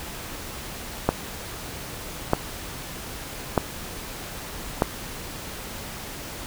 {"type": "click train", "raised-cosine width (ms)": 1, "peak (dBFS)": -3, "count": 4, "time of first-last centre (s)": [1.09, 4.821], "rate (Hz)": 0.804, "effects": ["pink hiss -36 dBFS RMS until 6.46 s"]}